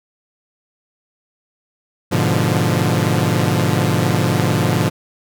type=chord; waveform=sawtooth; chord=G# diminished seventh; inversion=none; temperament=equal with one note detuned; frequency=103.83 / 123.47 / 147.51 / 174.61 Hz; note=G#2 / B2 / D3 / F3; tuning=0 / 0 / +8 / 0 cents; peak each=-16 dBFS; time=2.11-4.9 s; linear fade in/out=20 ms; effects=none